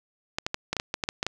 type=clicks; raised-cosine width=0.2 ms; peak=-10 dBFS; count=11; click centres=0.385 / 0.465 / 0.544 / 0.73 / 0.767 / 0.799 / 0.941 / 1.038 / 1.089 / 1.229 / 1.266 s; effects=none